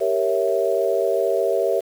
sine chord, G diminished seventh, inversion none, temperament equal, 392 / 466.2 / 554.4 / 659.3 Hz, G4 / Bb4 / Db5 / Fb5, 0 / 0 / 0 / 0 cents, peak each -23 dBFS, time 0-1.81 s, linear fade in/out 20 ms, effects 7-bit

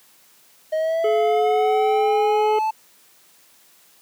triangle linear sweep, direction up, 624 to 880 Hz, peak -17 dBFS, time 0.72-2.71 s, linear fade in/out 10 ms
harmonic tone, 428.9 Hz, A4, 44 cents flat, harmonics 1 / 3 / 5 / 7, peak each -18 / -34 / -38 / -39 dBFS, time 1.04-2.59 s, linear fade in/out 5 ms
effects white hiss -54 dBFS RMS until 4.01 s + high-pass 150 Hz 12 dB/octave

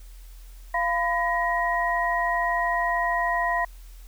sine tone cluster, 691 / 1004 / 1891 Hz, F5 / B5 / A#6, -19 / +28 / +24 cents, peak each -26 dBFS, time 0.74-3.65 s, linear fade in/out 5 ms, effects added 42 Hz sine -41 dBFS peak until 4.07 s + white hiss -56 dBFS RMS until 4.07 s

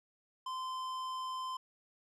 sine tone with tanh clipping, 1033 Hz, C6, 22 cents flat, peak -39 dBFS, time 0.46-1.57 s, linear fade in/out 5 ms, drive 14 dB, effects none

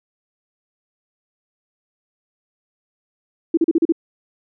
sine tone bursts, 329.6 Hz, E4, in tune, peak -11 dBFS, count 6, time 3.54-3.923 s, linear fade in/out 5 ms, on 33 ms, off 37 ms, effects none

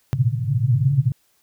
white band-pass noise, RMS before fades -19 dBFS, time 0.13-1.12 s, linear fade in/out 0 ms, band 110 to 140 Hz, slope 96 dB/octave, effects white hiss -63 dBFS RMS until 1.42 s

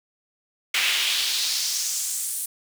brown noise with high-pass filter sweep, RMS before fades -25 dBFS, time 0.74-2.46 s, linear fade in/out 5 ms, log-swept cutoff 2400 to 10000 Hz, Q 2.2, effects none

